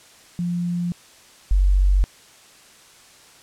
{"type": "tone pair in turn", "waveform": "sine", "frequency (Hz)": [174.61, 47.33], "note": ["F3", "F#1"], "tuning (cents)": [0, 40], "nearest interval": "octave + major seventh", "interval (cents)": 2260, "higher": "first", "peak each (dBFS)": [-21, -13], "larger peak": "second", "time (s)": [[0.39, 0.92], [1.51, 2.04]], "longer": "neither", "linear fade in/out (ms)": 0, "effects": ["white hiss -49 dBFS RMS until 3.42 s", "low-pass 9000 Hz 12 dB/octave"]}